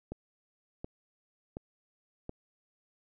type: click train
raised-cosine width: 2 ms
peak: -25 dBFS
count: 4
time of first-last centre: 0.12-2.294 s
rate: 1.38 Hz
effects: none